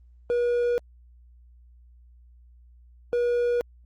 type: tone pair in turn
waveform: triangle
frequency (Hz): 481.6 / 481.6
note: B4 / B4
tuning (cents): -44 / -44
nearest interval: unison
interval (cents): 0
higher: neither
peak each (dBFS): -19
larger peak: neither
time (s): 0.3-0.78 / 3.13-3.61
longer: neither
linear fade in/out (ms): 0
effects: added 60 Hz sine -50 dBFS peak until 3.85 s + Opus 24 kbps

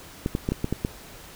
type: clicks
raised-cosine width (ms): 3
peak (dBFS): -11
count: 7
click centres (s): 0.261 / 0.351 / 0.489 / 0.52 / 0.644 / 0.726 / 0.849
effects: pink hiss -45 dBFS RMS until 1.35 s

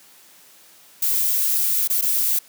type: noise with dropouts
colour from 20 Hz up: violet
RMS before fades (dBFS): -20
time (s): 1.02-2.39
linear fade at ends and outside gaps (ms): 5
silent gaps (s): 1.876-1.899 / 2.013-2.022
effects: white hiss -50 dBFS RMS until 2.48 s + high-pass 150 Hz 12 dB/octave

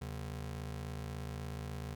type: ring-modulated tone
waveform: 35% pulse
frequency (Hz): 103.83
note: G#2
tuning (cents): 0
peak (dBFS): -35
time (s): 0.01-1.95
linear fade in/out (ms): 10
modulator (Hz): 28.3
effects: none

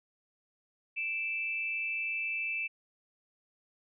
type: tone pair together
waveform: sine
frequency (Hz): 2349 / 2637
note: D7 / E7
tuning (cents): 0 / 0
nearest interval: major second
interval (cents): 200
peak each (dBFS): -36 / -33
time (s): 0.96-2.68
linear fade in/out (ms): 20
effects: none

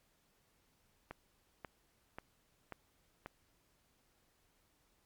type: click train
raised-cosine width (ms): 0.5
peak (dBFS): -29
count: 5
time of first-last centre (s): 1.11-3.261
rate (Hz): 1.86
effects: pink hiss -74 dBFS RMS until 5.05 s + MP3 96 kbps

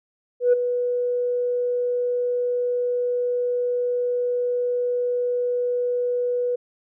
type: tone with ADSR envelope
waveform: sine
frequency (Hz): 490.2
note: B4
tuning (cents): -13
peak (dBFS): -10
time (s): 0.4-6.56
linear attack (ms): 130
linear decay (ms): 12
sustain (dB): -10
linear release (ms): 10
effects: tanh soft clip ceiling -10 dBFS

